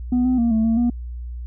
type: tone with pitch steps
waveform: sine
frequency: 247.6 / 254.4 / 233.9 / 221.3 / 226.5 / 239.7 Hz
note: B3 / C4 / A#3 / A3 / A#3 / A#3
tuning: +5 / -48 / +6 / +10 / -50 / +48 cents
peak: -13 dBFS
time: 0.12-0.9 s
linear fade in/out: 5 ms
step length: 130 ms
effects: tanh soft clip ceiling -14 dBFS + added 60 Hz sine -28 dBFS peak until 1.46 s